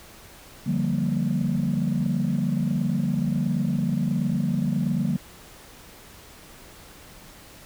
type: chord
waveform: sine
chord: G minor seventh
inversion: second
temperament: equal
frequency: 146.83 / 174.61 / 196 / 233.1 Hz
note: D3 / F3 / G3 / Bb3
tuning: 0 / 0 / 0 / 0 cents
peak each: -26 dBFS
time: 0.66-5.17 s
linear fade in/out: 10 ms
effects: tanh soft clip ceiling -15 dBFS + pink hiss -47 dBFS RMS until 7.65 s